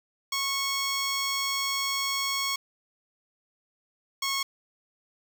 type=tone pair in turn; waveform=10% pulse; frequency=1100 / 1095.2 Hz; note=C#6 / C#6; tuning=-14 / -21 cents; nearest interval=unison; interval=7 cents; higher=first; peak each=-18 dBFS; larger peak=neither; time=0.32-2.56 / 4.22-4.43 s; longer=first; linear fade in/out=5 ms; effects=none